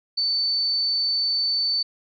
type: tone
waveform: sine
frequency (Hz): 4523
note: C#8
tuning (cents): +34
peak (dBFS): -20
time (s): 0.17-1.83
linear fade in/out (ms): 10
effects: none